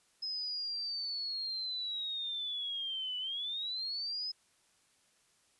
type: linear two-way sweep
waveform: sine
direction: down then up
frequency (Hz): 5120 to 2960 to 5120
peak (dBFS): -35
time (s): 0.22-4.32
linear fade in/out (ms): 10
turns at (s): 3.18
effects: white hiss -70 dBFS RMS until 5.59 s + resampled to 24000 Hz